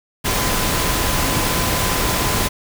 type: tone in noise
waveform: sine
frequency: 1015 Hz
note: B5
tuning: 47 cents sharp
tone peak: -28 dBFS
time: 0.24-2.49 s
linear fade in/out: 20 ms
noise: pink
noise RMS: -19 dBFS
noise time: 0.24-2.49 s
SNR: -12 dB
effects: none